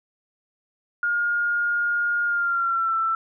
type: tone with pitch glide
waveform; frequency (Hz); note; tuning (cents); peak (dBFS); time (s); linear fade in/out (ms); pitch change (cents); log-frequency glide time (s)
sine; 1421 to 1333.5; F6 to E6; +30 to +20; -20; 1.03-3.15; 2; -110; 2.25-2.96
effects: none